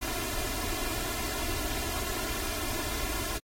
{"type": "noise with comb filter", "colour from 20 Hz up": "pink", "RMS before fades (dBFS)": -33, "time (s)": [0.01, 3.39], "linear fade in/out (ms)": 20, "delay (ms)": 2.9, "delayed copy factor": 0.9, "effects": ["AAC 48 kbps"]}